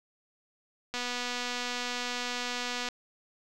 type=click train; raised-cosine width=0.2 ms; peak=-17 dBFS; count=478; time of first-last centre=0.94-2.887 s; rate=245 Hz; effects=none